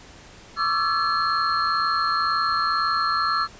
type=tone cluster; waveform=sine; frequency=1109 / 1171 / 1335 / 1712 / 4225 Hz; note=C#6 / D6 / E6 / A6 / C8; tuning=0 / -5 / +22 / -48 / +16 cents; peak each=-31 / -27 / -22 / -29 / -29 dBFS; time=0.56-3.48 s; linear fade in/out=50 ms; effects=pink hiss -46 dBFS RMS until 3.59 s + resampled to 16000 Hz